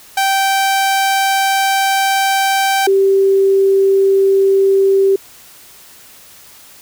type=tone pair in turn; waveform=sawtooth / sine; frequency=779 / 389.7 Hz; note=G5 / G4; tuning=-11 / -10 cents; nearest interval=octave; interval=1199 cents; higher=first; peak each=-8 dBFS; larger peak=neither; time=0.17-2.87 / 2.87-5.16 s; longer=first; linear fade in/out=5 ms; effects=white hiss -41 dBFS RMS until 6.81 s